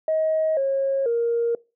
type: tone with pitch steps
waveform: sine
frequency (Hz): 632 / 543.9 / 468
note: D#5 / C#5 / A#4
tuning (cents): +27 / -33 / +7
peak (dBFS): -18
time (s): 0.08-1.55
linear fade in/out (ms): 2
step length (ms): 490
effects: noise-tail reverb RT60 0.3 s tail -24 dB re dry + tanh soft clip ceiling -14 dBFS